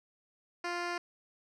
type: tone with low-pass filter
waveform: 10% pulse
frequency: 349.2 Hz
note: F4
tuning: in tune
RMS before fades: -36 dBFS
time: 0.64-0.98 s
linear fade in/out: 5 ms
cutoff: 5000 Hz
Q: 0.93
effects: none